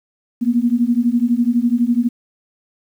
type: beating tone pair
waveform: sine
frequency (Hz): 233.1 / 245.1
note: A#3 / B3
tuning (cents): 0 / -13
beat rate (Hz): 12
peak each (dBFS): -16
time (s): 0.41-2.09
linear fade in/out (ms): 20
effects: 8-bit